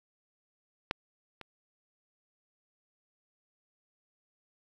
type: clicks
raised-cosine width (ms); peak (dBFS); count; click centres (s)
0.3; -13 / -27; 2; 0.911 / 1.413
effects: 9-bit